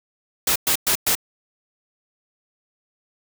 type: noise bursts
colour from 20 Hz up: white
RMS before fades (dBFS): -19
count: 4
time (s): 0.47-1.152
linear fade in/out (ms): 5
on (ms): 88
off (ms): 110
effects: none